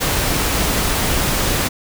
pink noise, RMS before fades -18 dBFS, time 0-1.69 s, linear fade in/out 20 ms, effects none

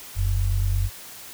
sine tone pair together, 43.76 / 92.5 Hz, F1 / F#2, +4 / 0 cents, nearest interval octave + minor second, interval 1296 cents, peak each -22 dBFS, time 0.15-0.9 s, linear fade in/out 50 ms, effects white hiss -41 dBFS RMS until 1.33 s

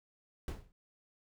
brown noise with exponential decay, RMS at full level -32 dBFS, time 0.48-0.72 s, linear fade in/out 1 ms, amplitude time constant 51 ms, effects none

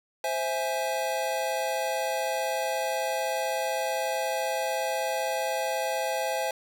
square chord, C augmented, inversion none, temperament equal, 523.3 / 659.3 / 830.6 Hz, C5 / E5 / G#5, 0 / 0 / 0 cents, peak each -32 dBFS, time 0.24-6.51 s, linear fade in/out 2 ms, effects 10-bit

